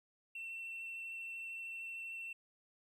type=tone with vibrato; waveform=triangle; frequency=2698 Hz; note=E7; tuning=40 cents sharp; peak=-40 dBFS; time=0.35-2.33 s; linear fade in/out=5 ms; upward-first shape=triangle; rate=13 Hz; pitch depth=12 cents each way; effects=tanh soft clip ceiling -38 dBFS